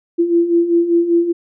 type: beating tone pair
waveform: sine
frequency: 337 / 342.1 Hz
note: E4 / F4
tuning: +38 / -36 cents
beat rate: 5.1 Hz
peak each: -18 / -12 dBFS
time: 0.18-1.33 s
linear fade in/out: 20 ms
effects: none